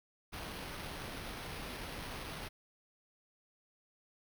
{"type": "noise with sample-and-hold", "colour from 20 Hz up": "pink", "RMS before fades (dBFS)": -44, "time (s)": [0.32, 2.49], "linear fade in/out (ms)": 20, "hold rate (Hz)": 7350, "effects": []}